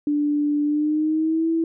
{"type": "tone with pitch glide", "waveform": "sine", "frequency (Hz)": [293.7, 327.8], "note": ["D4", "E4"], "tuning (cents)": [0, -10], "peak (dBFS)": -18, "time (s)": [0.07, 1.64], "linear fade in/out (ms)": 2, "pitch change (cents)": 190, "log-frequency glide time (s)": [0.64, 1.49], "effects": []}